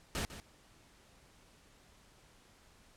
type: noise with echo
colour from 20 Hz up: pink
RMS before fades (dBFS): -36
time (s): 0.15-0.25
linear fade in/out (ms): 0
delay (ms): 150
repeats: 1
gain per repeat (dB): -12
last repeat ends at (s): 0.4
effects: pink hiss -63 dBFS RMS until 2.96 s + low-pass 10000 Hz 12 dB/octave